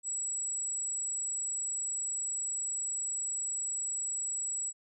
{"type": "tone", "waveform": "sine", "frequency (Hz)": 7810, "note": "B8", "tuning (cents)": -20, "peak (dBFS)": -32, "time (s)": [0.03, 4.73], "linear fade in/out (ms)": 50, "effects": []}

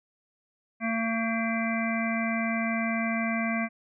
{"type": "harmonic tone with a mistuned harmonic", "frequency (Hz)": 226.5, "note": "A#3", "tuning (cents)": -50, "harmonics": [1, 3, 5, 7, 9, 10], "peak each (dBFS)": [-28, -33, -37, -37, -34, -35], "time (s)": [0.8, 3.69], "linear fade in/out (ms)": 50, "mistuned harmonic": 10, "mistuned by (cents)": 63, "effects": []}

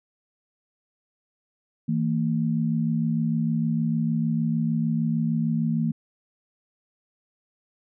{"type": "tone pair together", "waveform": "sine", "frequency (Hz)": [161.32, 227.9], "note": ["E3", "A#3"], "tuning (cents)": [-37, -39], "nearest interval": "tritone", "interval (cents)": 598, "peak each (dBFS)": -24, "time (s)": [1.88, 5.92], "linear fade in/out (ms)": 10, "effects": []}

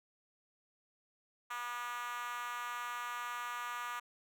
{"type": "tone with high-pass filter", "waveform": "5% pulse", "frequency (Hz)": 242, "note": "B3", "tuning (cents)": -35, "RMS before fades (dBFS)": -41, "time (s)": [1.5, 4], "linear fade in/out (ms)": 10, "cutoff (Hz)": 1100, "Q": 5.1, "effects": []}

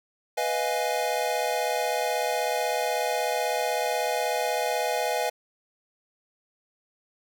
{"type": "chord", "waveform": "square", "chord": "F half-diminished seventh", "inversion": "second", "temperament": "equal", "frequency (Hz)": [493.9, 622.3, 698.5, 830.6], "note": ["Cb5", "Eb5", "F5", "Ab5"], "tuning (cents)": [0, 0, 0, 0], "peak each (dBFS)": -31, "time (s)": [0.37, 5.3], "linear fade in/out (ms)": 10, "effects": []}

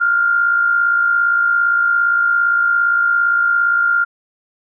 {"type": "tone pair together", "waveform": "sine", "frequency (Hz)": [1396.9, 1454.4], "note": ["F6", "F#6"], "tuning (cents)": [0, -30], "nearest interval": "minor second", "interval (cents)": 70, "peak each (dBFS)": [-12, -22], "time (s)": [0, 4.05], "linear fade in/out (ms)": 20, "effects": []}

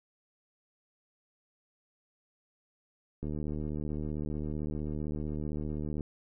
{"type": "click train", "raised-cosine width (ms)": 3, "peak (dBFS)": -24, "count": 211, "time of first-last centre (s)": [3.23, 6.008], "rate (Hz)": 75.6, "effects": []}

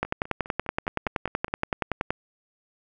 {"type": "two click trains", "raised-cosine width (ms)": 0.5, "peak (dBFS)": [-9, -24], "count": [23, 8], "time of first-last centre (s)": [[0.03, 2.105], [0.05, 1.481]], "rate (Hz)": [10.6, 4.89], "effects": []}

